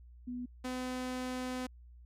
sine / sawtooth tone pair in turn, 246.7 / 253.8 Hz, B3 / B3, -2 / +47 cents, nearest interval unison, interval 49 cents, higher second, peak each -37 / -32 dBFS, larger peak second, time 0.27-0.46 / 0.64-1.67 s, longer second, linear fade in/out 10 ms, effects added 60 Hz sine -52 dBFS peak until 2.05 s + low-pass 11000 Hz 12 dB/octave

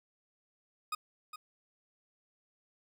40% pulse tone with echo, 1244.5 Hz, D#6, in tune, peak -32 dBFS, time 0.92-0.95 s, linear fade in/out 5 ms, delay 410 ms, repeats 1, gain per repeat -10 dB, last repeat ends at 1.36 s, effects none

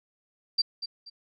sine tone with echo, 4699 Hz, D8, in tune, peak -20 dBFS, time 0.58-0.62 s, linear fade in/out 10 ms, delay 240 ms, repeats 2, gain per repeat -11 dB, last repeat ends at 1.1 s, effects none

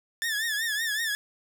sawtooth tone with vibrato, 1760 Hz, A6, in tune, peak -23 dBFS, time 0.22-1.15 s, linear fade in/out 0 ms, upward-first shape triangle, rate 5.3 Hz, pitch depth 120 cents each way, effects none

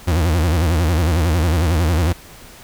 40% pulse tone with vibrato, 82.41 Hz, E2, in tune, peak -13 dBFS, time 0.07-2.13 s, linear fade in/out 10 ms, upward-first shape sine, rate 11 Hz, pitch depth 160 cents each way, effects pink hiss -41 dBFS RMS until 2.63 s

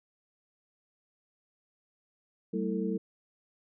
sine tone cluster, 192.7 / 223.3 / 327.5 / 447.1 Hz, G3 / A3 / E4 / A4, -29 / +26 / -11 / +28 cents, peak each -32 / -35 / -36 / -35 dBFS, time 2.53-2.98 s, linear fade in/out 10 ms, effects none

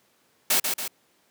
white noise with echo, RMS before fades -21 dBFS, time 0.5-0.6 s, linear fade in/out 5 ms, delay 140 ms, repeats 2, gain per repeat -5 dB, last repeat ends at 0.88 s, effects pink hiss -64 dBFS RMS until 1.3 s + high-pass 200 Hz 12 dB/octave

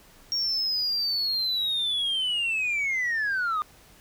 sine linear sweep, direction down, 5588 to 1196 Hz, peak -22 dBFS, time 0.32-3.62 s, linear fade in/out 0 ms, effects tanh soft clip ceiling -22 dBFS + pink hiss -54 dBFS RMS until 4 s

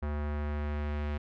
square tone with low-pass filter sweep, 73.9 Hz, D2, 11 cents sharp, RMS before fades -33 dBFS, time 0.02-1.18 s, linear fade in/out 10 ms, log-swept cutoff 1500 to 2500 Hz, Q 1.2, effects none

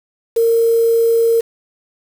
sine tone with quantisation, 459.8 Hz, A#4, 24 cents flat, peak -10 dBFS, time 0.36-1.41 s, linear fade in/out 10 ms, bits 5, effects none

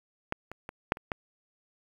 clicks, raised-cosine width 0.5 ms, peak -14 / -25 / -23 / -7 / -28 / -15 dBFS, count 6, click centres 0.324 / 0.516 / 0.691 / 0.921 / 0.971 / 1.118 s, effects 8-bit

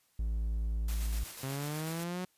triangle tone, 55 Hz, A1, in tune, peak -28 dBFS, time 0.19-1.24 s, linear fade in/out 5 ms
white noise with tremolo, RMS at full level -44 dBFS, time 0.88-2.04 s, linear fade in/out 5 ms, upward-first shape square, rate 8.1 Hz, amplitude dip 30%
sawtooth linear sweep, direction up, 131.8 to 184.6 Hz, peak -31 dBFS, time 1.43-2.25 s, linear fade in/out 5 ms
effects white hiss -71 dBFS RMS until 2.37 s + resampled to 32000 Hz

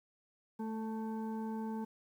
sine tone with frequency modulation, 220 Hz, A3, in tune, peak -36 dBFS, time 0.59-1.85 s, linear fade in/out 10 ms, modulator 663 Hz, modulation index 0.71, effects 11-bit

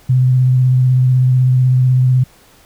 sine tone with vibrato, 127.8 Hz, C3, 40 cents flat, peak -8 dBFS, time 0.09-2.24 s, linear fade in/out 10 ms, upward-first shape sine, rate 16 Hz, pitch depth 19 cents each way, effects pink hiss -47 dBFS RMS until 2.65 s

